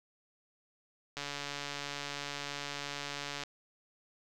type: click train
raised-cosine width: 0.2 ms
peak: -21 dBFS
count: 325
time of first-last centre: 1.17-3.436 s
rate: 143 Hz
effects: none